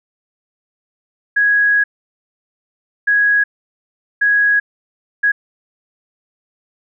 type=tone bursts at uneven times; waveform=sine; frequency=1661.2 Hz; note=G#6; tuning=in tune; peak=-10 dBFS; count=4; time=1.36-1.84 / 3.07-3.44 / 4.21-4.6 / 5.23-5.32 s; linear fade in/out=10 ms; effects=none